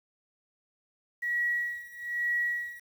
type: tone with tremolo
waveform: sine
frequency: 1920 Hz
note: B6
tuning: 49 cents flat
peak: -25 dBFS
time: 1.22-2.8 s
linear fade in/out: 10 ms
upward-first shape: sine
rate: 1.1 Hz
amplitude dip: 90%
effects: 9-bit

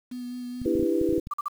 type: tone with vibrato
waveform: sine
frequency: 246.9 Hz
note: B3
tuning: in tune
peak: -32 dBFS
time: 0.11-0.86 s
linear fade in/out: 10 ms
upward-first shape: sine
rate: 4.8 Hz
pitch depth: 15 cents each way
type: clicks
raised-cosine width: 5 ms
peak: -24 dBFS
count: 10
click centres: 0.617 / 0.659 / 0.754 / 0.795 / 0.828 / 1.014 / 1.091 / 1.127 / 1.18 / 1.271 s
type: chord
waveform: sine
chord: E minor seventh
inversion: third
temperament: just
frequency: 296.7 / 329.6 / 395.6 / 494.4 Hz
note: D4 / E4 / G4 / B4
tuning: +18 / 0 / +16 / +2 cents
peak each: -30 / -24 / -28 / -29 dBFS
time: 0.65-1.2 s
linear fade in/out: 10 ms
type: tone bursts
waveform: sine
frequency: 1174.7 Hz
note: D6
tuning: in tune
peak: -25 dBFS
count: 3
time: 1.31-1.483 s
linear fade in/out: 5 ms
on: 27 ms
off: 46 ms
effects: 8-bit

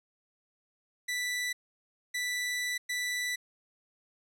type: tone bursts at uneven times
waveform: sawtooth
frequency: 1975.5 Hz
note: B6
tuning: in tune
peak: -27 dBFS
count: 3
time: 1.08-1.53 / 2.14-2.78 / 2.89-3.36 s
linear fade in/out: 10 ms
effects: low-pass 12000 Hz 12 dB/octave

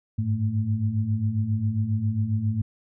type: tone cluster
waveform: sine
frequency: 100.3 / 107.7 / 221.2 Hz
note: G2 / A2 / A3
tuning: +40 / -37 / +9 cents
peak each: -28 / -24 / -29 dBFS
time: 0.18-2.62 s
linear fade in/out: 10 ms
effects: none

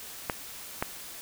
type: clicks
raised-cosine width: 0.5 ms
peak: -12 dBFS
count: 2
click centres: 0.298 / 0.825 s
effects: white hiss -43 dBFS RMS until 1.21 s

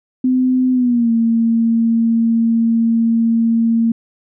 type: tone with pitch glide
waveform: sine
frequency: 255.5 to 228.9 Hz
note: C4 to A#3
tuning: -41 to -31 cents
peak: -11 dBFS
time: 0.24-3.92 s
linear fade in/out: 5 ms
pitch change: -190 cents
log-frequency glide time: 0.72-1.11 s
effects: none

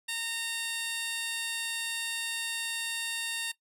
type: tone with high-pass filter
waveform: 15% pulse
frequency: 919 Hz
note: A#5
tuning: 25 cents flat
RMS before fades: -34 dBFS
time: 0.08-3.52 s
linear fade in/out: 10 ms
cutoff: 2500 Hz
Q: 0.68
effects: noise-tail reverb RT60 0.1 s tail -17 dB re dry + resampled to 32000 Hz

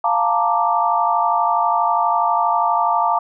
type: chord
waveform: sine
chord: Bb major seventh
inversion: second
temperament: equal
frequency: 698.5 / 880 / 932.3 / 1174.7 Hz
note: F5 / A5 / Bb5 / D6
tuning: 0 / 0 / 0 / 0 cents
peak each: -20 dBFS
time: 0.04-3.19 s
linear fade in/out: 5 ms
effects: none

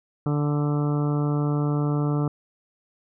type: harmonic tone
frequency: 146.83 Hz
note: D3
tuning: in tune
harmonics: 1 / 2 / 3 / 4 / 5 / 6 / 7 / 8 / 9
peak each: -22 / -27 / -32 / -38 / -39 / -41 / -43 / -39 / -40 dBFS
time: 0.26-2.28 s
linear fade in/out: 2 ms
effects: none

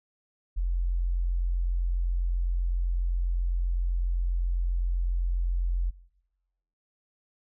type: tone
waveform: sine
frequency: 43.82 Hz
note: F1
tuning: 7 cents sharp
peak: -24 dBFS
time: 0.56-5.91 s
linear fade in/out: 20 ms
effects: noise-tail reverb RT60 1.0 s tail -22 dB re dry

